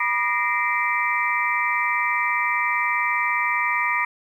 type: tone cluster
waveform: sine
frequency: 971 / 1213 / 1864 / 2073 / 2332 Hz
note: B5 / D#6 / A#6 / C7 / D7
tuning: -30 / -44 / -1 / -17 / -13 cents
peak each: -26 dBFS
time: 0-4.05 s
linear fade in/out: 5 ms
effects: 9-bit